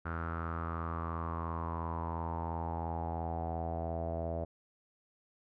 sawtooth tone with low-pass filter sweep, 82.9 Hz, E2, 10 cents sharp, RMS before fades -37 dBFS, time 0.05-4.45 s, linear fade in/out 10 ms, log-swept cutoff 1400 to 630 Hz, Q 7, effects none

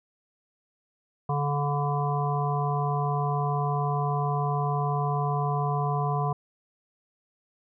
harmonic tone, 144.3 Hz, D3, 30 cents flat, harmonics 1 / 3 / 5 / 7 / 8, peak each -26 / -34 / -31 / -31 / -37 dBFS, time 1.29-6.33 s, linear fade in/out 5 ms, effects none

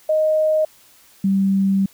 sine tone pair in turn, 622.3 / 194.6 Hz, D#5 / G3, 0 / -12 cents, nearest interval octave + minor sixth, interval 2012 cents, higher first, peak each -14 dBFS, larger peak neither, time 0.09-0.65 / 1.24-1.86 s, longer second, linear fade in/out 5 ms, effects white hiss -51 dBFS RMS until 1.93 s

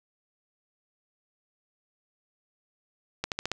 accelerating click train, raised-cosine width 0.2 ms, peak -12 dBFS, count 5, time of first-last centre 3.24-3.517 s, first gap 78 ms, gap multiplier 0.92, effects none

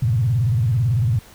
sine tone with vibrato, 116.54 Hz, A#2, in tune, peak -15 dBFS, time 0.02-1.19 s, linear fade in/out 5 ms, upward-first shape square, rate 18 Hz, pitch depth 210 cents each way, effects pink hiss -46 dBFS RMS until 1.34 s

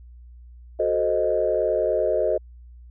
sine chord, F# diminished seventh, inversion none, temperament equal, 370 / 440 / 523.3 / 622.3 Hz, F#4 / A4 / C5 / Eb5, 0 / 0 / 0 / 0 cents, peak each -27 / -25 / -25 / -22 dBFS, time 0.79-2.38 s, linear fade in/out 10 ms, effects tanh soft clip ceiling -9 dBFS + added 60 Hz sine -42 dBFS peak until 2.9 s

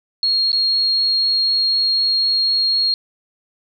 sine tone with dropouts, 4276 Hz, C8, 37 cents sharp, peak -14 dBFS, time 0.23-2.94 s, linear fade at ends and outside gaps 1 ms, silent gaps 0.518-0.529 s, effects none

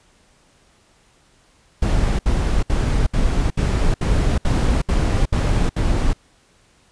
brown noise bursts, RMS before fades -17 dBFS, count 10, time 1.82-6.132 s, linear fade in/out 5 ms, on 370 ms, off 68 ms, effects pink hiss -56 dBFS RMS until 6.91 s + resampled to 22050 Hz

